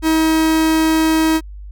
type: tone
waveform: 45% pulse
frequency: 318.7 Hz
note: D#4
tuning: 42 cents sharp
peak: -12 dBFS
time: 0.02-1.41 s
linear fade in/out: 50 ms
effects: added 50 Hz sine -30 dBFS peak until 1.71 s